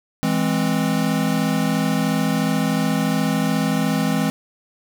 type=chord; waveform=square; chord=E augmented; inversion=none; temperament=equal; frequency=164.81 / 207.7 / 261.6 Hz; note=E3 / G#3 / B#3; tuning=0 / 0 / 0 cents; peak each=-23 dBFS; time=0.23-4.3 s; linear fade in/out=0 ms; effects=none